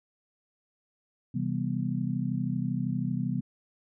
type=chord; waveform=sine; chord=C major seventh; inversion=none; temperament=just; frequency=130.81 / 163.52 / 196.22 / 245.3 Hz; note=C3 / E3 / G3 / B3; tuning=0 / -14 / +2 / -12 cents; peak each=-32 / -33 / -33 / -33 dBFS; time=1.34-3.41 s; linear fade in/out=10 ms; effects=none